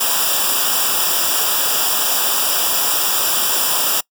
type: noise with comb filter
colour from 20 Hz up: white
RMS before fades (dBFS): -17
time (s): 0-4.01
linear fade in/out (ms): 10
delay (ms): 0.47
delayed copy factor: -1
effects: noise-tail reverb RT60 0.1 s tail -24 dB re dry